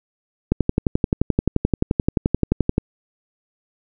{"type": "click train", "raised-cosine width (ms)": 3, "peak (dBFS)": -3, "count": 27, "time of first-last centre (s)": [0.52, 2.781], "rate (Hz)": 11.5, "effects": []}